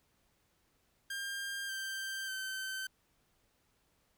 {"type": "tone with pitch steps", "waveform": "sawtooth", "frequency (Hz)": [1600, 1570.7, 1541.9], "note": ["G6", "G6", "G6"], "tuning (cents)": [35, 3, -29], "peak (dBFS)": -34, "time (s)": [1.1, 2.87], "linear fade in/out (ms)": 5, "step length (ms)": 590, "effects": ["pink hiss -74 dBFS RMS until 4.17 s"]}